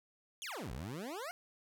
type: exponential two-way sweep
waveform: 20% pulse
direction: down then up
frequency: 3520 to 54.5 to 746 Hz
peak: -36 dBFS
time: 0.42-1.31 s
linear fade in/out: 0 ms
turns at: 0.72 s
effects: none